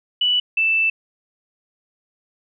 sine tone pair in turn, 2960 / 2649 Hz, F#7 / E7, 0 / +8 cents, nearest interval major second, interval 192 cents, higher first, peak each -15 dBFS, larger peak neither, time 0.21-0.4 / 0.57-0.9 s, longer second, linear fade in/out 5 ms, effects none

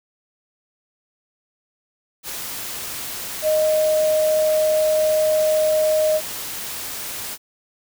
sine tone in noise, 620 Hz, D#5, 6 cents flat, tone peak -15 dBFS, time 3.42-6.21 s, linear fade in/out 50 ms, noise white, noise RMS -30 dBFS, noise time 2.23-7.38 s, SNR +12 dB, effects none

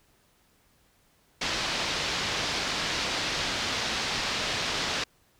white low-pass noise, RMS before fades -30 dBFS, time 1.41-5.04 s, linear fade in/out 5 ms, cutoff 5100 Hz, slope 24 dB/octave, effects pink hiss -65 dBFS RMS until 5.39 s

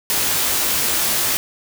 white noise with comb filter, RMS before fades -19 dBFS, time 0.1-1.37 s, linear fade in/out 0 ms, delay 19 ms, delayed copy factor +0.8, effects none

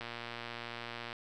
click train, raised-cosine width 0.3 ms, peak -25 dBFS, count 133, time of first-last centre 0.01-1.129 s, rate 118 Hz, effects none

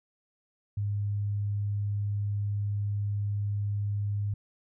sine tone, 102.3 Hz, G#2, 26 cents flat, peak -27 dBFS, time 0.77-4.34 s, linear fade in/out 5 ms, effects none

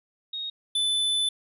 sine / square tone pair in turn, 3740 / 3506 Hz, A#7 / A7, +5 / -7 cents, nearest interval minor second, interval 112 cents, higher first, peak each -30 / -23 dBFS, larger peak second, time 0.33-0.5 / 0.75-1.29 s, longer second, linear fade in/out 5 ms, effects resampled to 32000 Hz

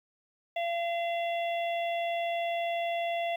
harmonic tone, 683 Hz, F5, 39 cents flat, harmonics 1 / 3 / 4 / 5, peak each -29 / -39 / -41 / -43 dBFS, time 0.56-3.36 s, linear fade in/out 5 ms, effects 10-bit

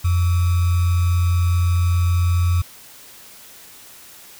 sine tone with sample-and-hold, 87.5 Hz, F2, 4 cents sharp, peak -14 dBFS, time 0.04-2.62 s, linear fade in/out 10 ms, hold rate 1225 Hz, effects white hiss -43 dBFS RMS until 4.39 s

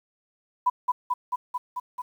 sine tone with echo, 991 Hz, B5, 6 cents sharp, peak -17 dBFS, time 0.66-0.7 s, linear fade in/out 10 ms, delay 220 ms, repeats 6, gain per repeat -2 dB, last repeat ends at 2.02 s, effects 9-bit

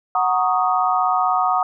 sine chord, D# minor seventh, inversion first, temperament equal, 740 / 932.3 / 1108.7 / 1244.5 Hz, F#5 / A#5 / C#6 / D#6, 0 / 0 / 0 / 0 cents, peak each -19 / -24 / -24 / -20 dBFS, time 0.15-1.63 s, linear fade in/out 2 ms, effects none

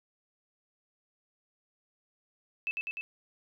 sine tone with echo, 2624 Hz, E7, 9 cents flat, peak -29 dBFS, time 2.67-2.71 s, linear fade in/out 0 ms, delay 100 ms, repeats 3, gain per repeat -2 dB, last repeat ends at 3.01 s, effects none

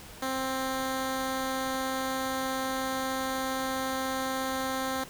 10% pulse tone, 263.2 Hz, C4, 10 cents sharp, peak -21 dBFS, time 0.22-5.04 s, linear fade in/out 5 ms, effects pink hiss -47 dBFS RMS until 5.09 s

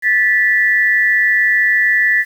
sine tone pair together, 1755.6 / 1962 Hz, A6 / B6, -4 / -12 cents, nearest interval major second, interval 192 cents, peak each -13 dBFS, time 0.02-2.25 s, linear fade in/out 50 ms, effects 7-bit

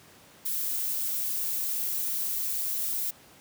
violet noise, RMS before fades -30 dBFS, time 0.45-3.11 s, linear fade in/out 10 ms, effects pink hiss -54 dBFS RMS until 3.4 s + high-pass 100 Hz 12 dB/octave

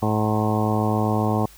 harmonic tone with a mistuned harmonic, 107.5 Hz, A2, 40 cents flat, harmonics 1 / 2 / 3 / 4 / 5 / 6 / 7 / 8 / 9 / 10, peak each -23 / -24 / -28 / -29 / -31 / -32 / -28 / -31 / -34 / -32 dBFS, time 0.02-1.46 s, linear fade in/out 5 ms, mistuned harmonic 8, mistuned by +56 cents, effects added 50 Hz sine -49 dBFS peak until 1.57 s + white hiss -49 dBFS RMS until 1.57 s

